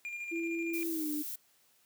triangle tone with tremolo, 2402 Hz, D7, 38 cents sharp, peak -35 dBFS, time 0.05-0.83 s, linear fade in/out 0 ms, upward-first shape square, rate 13 Hz, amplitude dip 35%
sine tone with pitch glide, 333.3 to 298.7 Hz, E4 to D4, +19 to +29 cents, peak -33 dBFS, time 0.31-1.23 s, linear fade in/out 20 ms, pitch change -190 cents, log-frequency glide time 0.88-1.11 s
violet noise, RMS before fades -40 dBFS, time 0.73-1.36 s, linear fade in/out 10 ms
effects white hiss -68 dBFS RMS until 1.85 s + high-pass 100 Hz 12 dB/octave

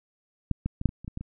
clicks, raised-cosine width 5 ms, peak -12 / -15 / -20 / -6 / -25 / -29 / -22 / -21 / -24 dBFS, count 9, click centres 0.513 / 0.66 / 0.814 / 0.857 / 0.891 / 1.046 / 1.079 / 1.174 / 1.21 s, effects none

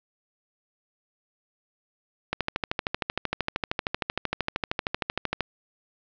click train, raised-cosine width 0.3 ms, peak -9 dBFS, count 41, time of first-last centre 2.33-5.407 s, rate 13 Hz, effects low-pass 5000 Hz 12 dB/octave

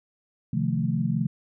sine chord, F dominant seventh, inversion second, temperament equal, 130.81 / 155.56 / 174.61 / 220 Hz, C3 / Eb3 / F3 / A3, 0 / 0 / 0 / 0 cents, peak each -28 dBFS, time 0.53-1.27 s, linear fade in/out 5 ms, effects none

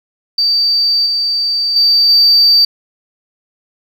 sine tone with level steps, 4635 Hz, D8, 24 cents flat, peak -9 / -12 / -6 / -4 dBFS, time 0.38-2.65 s, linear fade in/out 5 ms, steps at 1.06 / 1.76 / 2.09 s, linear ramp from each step 2 ms, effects tanh soft clip ceiling -2 dBFS + 7-bit

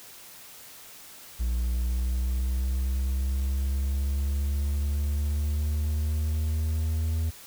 triangle linear sweep, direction up, 59.2 to 81 Hz, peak -22 dBFS, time 1.39-7.31 s, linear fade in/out 20 ms, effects white hiss -47 dBFS RMS until 7.46 s

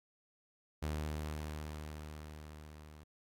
sawtooth tone with level ramp, 76.2 Hz, D#2, 36 cents flat, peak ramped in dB -31 to -49 dBFS, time 0.82-3.04 s, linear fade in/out 10 ms, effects AAC 48 kbps

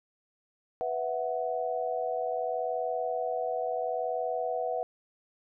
sine chord, B suspended fourth, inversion none, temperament equal, 493.9 / 659.3 / 740 Hz, B4 / E5 / F#5, 0 / 0 / 0 cents, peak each -33 dBFS, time 0.81-4.83 s, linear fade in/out 0 ms, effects none

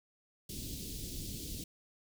pink band-stop noise, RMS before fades -42 dBFS, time 0.49-1.64 s, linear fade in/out 5 ms, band 360 to 3500 Hz, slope 24 dB/octave, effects none

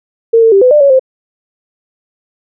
sine tone with pitch steps, 457.3 / 451.2 / 392.8 / 504 / 596 / 559 / 523 Hz, A#4 / A4 / G4 / B4 / D5 / C#5 / C5, -33 / +44 / +4 / +35 / +25 / +14 / -1 cents, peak -3 dBFS, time 0.33-0.995 s, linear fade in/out 10 ms, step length 95 ms, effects none

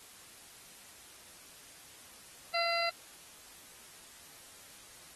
harmonic tone, 680 Hz, F5, 46 cents flat, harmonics 1 / 2 / 3 / 4 / 6 / 7, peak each -33 / -37 / -36 / -39 / -38 / -39 dBFS, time 2.54-2.9 s, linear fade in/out 10 ms, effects white hiss -54 dBFS RMS until 5.15 s + AAC 32 kbps

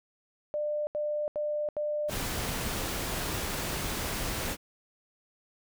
sine tone bursts, 597 Hz, D5, 28 cents sharp, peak -28 dBFS, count 4, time 0.54-2.097 s, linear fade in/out 0 ms, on 330 ms, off 79 ms
pink noise, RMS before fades -33 dBFS, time 2.08-4.57 s, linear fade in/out 50 ms
clicks, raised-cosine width 5 ms, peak -31 dBFS, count 7, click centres 3.141 / 3.298 / 3.346 / 3.43 / 3.607 / 3.731 / 3.772 s
effects none

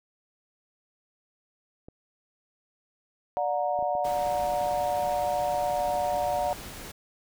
clicks, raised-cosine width 2 ms, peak -31 dBFS, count 7, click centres 1.885 / 3.79 / 3.826 / 3.952 / 4.052 / 4.439 / 4.538 s
sine chord, D augmented, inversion none, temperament equal with one note detuned, 587.3 / 725.2 / 932.3 Hz, D5 / F#5 / A#5, 0 / -35 / 0 cents, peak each -29 / -27 / -33 dBFS, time 3.37-6.53 s, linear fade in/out 0 ms
pink noise, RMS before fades -41 dBFS, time 4.04-6.92 s, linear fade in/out 10 ms
effects none

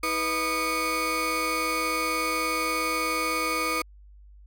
35% pulse tone cluster, 320.4 / 492.4 / 1225 / 2223 Hz, E4 / B4 / D#6 / C#7, -49 / -5 / -27 / +4 cents, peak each -32 / -31 / -26 / -29 dBFS, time 0.03-3.82 s, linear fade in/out 5 ms, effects added 50 Hz sine -47 dBFS peak until 4.46 s

